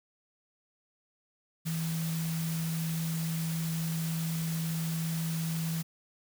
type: tone in noise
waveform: sine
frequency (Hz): 163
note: E3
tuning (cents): -19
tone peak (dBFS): -30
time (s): 1.65-5.83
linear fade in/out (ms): 20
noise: white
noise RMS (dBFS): -41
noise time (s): 1.65-5.83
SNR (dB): +8
effects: none